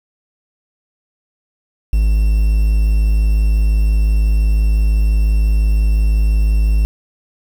triangle tone with quantisation, 52.9 Hz, G#1, 33 cents sharp, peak -8 dBFS, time 1.93-6.85 s, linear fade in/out 0 ms, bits 6, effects none

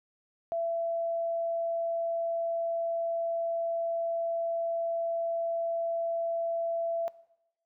sine tone, 670 Hz, E5, 28 cents sharp, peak -28 dBFS, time 0.52-7.08 s, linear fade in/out 0 ms, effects noise-tail reverb RT60 0.9 s tail -20 dB re dry

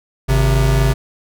square tone pair together, 52.17 / 132.3 Hz, G#1 / C3, +9 / +20 cents, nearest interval octave + major third, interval 1611 cents, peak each -15 dBFS, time 0.28-0.94 s, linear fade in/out 20 ms, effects none

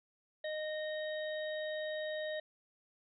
harmonic tone with a mistuned harmonic, 617 Hz, D#5, 15 cents flat, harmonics 1 / 3 / 5 / 6, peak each -37 / -44 / -55 / -48 dBFS, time 0.44-2.4 s, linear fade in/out 5 ms, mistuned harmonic 6, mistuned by +36 cents, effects none

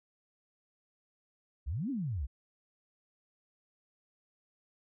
sine exponential two-way sweep, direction up then down, 57.8 to 293.7 to 57.8 Hz, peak -32 dBFS, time 1.66-2.27 s, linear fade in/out 20 ms, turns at 1.9 s, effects none

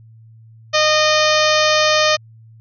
harmonic tone with a mistuned harmonic, 614 Hz, D#5, 23 cents flat, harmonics 1 / 2 / 3 / 4 / 5 / 6 / 7 / 8 / 9 / 10, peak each -16 / -19 / -21 / -22 / -23 / -24 / -24 / -25 / -26 / -26 dBFS, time 0.73-2.17 s, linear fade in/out 20 ms, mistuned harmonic 6, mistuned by -19 cents, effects added 112 Hz sine -41 dBFS peak until 2.6 s

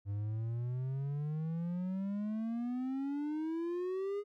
triangle exponential sweep, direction up, 99 to 415.3 Hz, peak -32 dBFS, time 0.05-4.24 s, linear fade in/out 50 ms, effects none

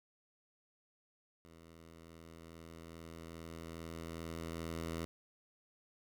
10% pulse tone with level ramp, 82.41 Hz, E2, in tune, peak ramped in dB -49 to -30 dBFS, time 1.45-5.05 s, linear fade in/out 0 ms, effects none

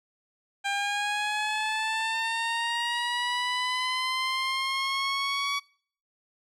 15% pulse linear sweep, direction up, 796 to 1132 Hz, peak -20 dBFS, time 0.64-5.6 s, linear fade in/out 20 ms, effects noise-tail reverb RT60 0.5 s tail -23 dB re dry + low-pass 7000 Hz 12 dB/octave

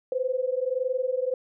sine tone pair together, 501.8 / 523.3 Hz, B4 / C5, +28 / 0 cents, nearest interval minor second, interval 72 cents, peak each -27 dBFS, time 0.12-1.34 s, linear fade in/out 2 ms, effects none

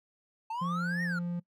triangle exponential two-way sweep, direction up then down, 873 to 1886 to 1362 Hz, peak -31 dBFS, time 0.5-1.19 s, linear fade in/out 5 ms, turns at 1.03 s
triangle tone, 174.1 Hz, F3, 5 cents flat, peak -29 dBFS, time 0.61-1.4 s, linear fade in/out 10 ms
effects noise-tail reverb RT60 0.1 s tail -22 dB re dry

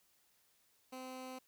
15% pulse tone, 257.9 Hz, C4, 25 cents flat, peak -39 dBFS, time 0.92-1.39 s, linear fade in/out 10 ms, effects white hiss -73 dBFS RMS until 1.47 s

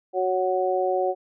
harmonic tone, 185 Hz, F#3, in tune, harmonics 2 / 3 / 4, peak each -25 / -25 / -25 dBFS, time 0.13-1.15 s, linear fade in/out 50 ms, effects none

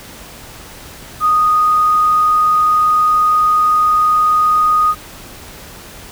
sine tone with quantisation, 1240 Hz, D#6, 6 cents flat, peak -9 dBFS, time 1.2-4.95 s, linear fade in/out 50 ms, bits 6, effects pink hiss -35 dBFS RMS until 6.11 s

